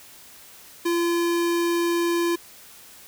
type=tone; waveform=square; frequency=342 Hz; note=F4; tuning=36 cents flat; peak=-21 dBFS; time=0.85-2.36 s; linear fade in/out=10 ms; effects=white hiss -47 dBFS RMS until 3.07 s